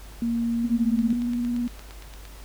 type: tone with pitch glide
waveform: sine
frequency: 233.1 to 223 Hz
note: A#3 to A3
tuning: 0 to +23 cents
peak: -22 dBFS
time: 0.22-1.13 s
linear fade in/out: 2 ms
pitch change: -77 cents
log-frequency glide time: 0.68-0.86 s
type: tone with vibrato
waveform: sine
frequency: 240.3 Hz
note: B3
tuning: 47 cents flat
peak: -23 dBFS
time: 0.64-1.68 s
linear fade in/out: 10 ms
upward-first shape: square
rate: 19 Hz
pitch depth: 19 cents each way
type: click train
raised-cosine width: 0.2 ms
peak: -26 dBFS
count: 12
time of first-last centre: 0.99-2.253 s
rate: 8.71 Hz
effects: added 50 Hz sine -41 dBFS peak until 2.44 s + pink hiss -48 dBFS RMS until 2.44 s